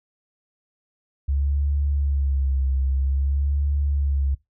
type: tone with vibrato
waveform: sine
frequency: 69 Hz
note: C#2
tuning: 7 cents flat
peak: -19 dBFS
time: 1.28-4.35 s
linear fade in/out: 10 ms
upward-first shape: sine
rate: 0.51 Hz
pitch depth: 63 cents each way
effects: noise-tail reverb RT60 0.2 s tail -22 dB re dry